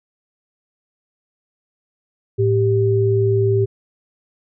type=tone pair together; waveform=sine; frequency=110 / 392 Hz; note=A2 / G4; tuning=0 / 0 cents; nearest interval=octave + minor seventh; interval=2200 cents; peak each=-16 dBFS; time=2.38-3.66 s; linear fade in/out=20 ms; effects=none